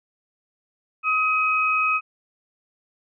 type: tone pair together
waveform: sine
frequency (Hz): 1265.5 / 2531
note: D#6 / D#7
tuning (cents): +29 / +29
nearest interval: octave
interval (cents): 1200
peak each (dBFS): -21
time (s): 1.03-2.01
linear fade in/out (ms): 50
effects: none